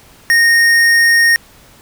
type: tone with tanh clipping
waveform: sine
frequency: 1852 Hz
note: A#6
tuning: 12 cents flat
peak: -9 dBFS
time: 0.3-1.36 s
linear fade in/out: 0 ms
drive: 16 dB
effects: pink hiss -44 dBFS RMS until 1.81 s